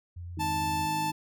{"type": "tone with vibrato", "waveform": "sine", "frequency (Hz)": 87, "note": "F2", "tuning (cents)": -6, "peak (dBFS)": -37, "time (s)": [0.16, 0.86], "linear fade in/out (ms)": 10, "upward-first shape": "square", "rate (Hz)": 8.4, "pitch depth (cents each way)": 11}
{"type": "harmonic tone", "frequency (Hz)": 51.91, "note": "G#1", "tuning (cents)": 0, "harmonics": [2, 3, 4, 5, 6], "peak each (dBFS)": [-48, -37, -46, -47, -37], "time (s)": [0.37, 1.12], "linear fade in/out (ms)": 5}
{"type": "tone", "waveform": "45% pulse", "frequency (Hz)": 880, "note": "A5", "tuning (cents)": 0, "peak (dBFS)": -28, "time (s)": [0.39, 1.12], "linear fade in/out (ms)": 20}
{"effects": []}